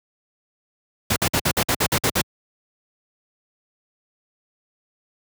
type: noise bursts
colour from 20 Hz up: pink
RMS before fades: -19 dBFS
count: 10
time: 1.1-2.216 s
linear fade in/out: 5 ms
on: 63 ms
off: 54 ms
effects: high-pass 80 Hz 12 dB/octave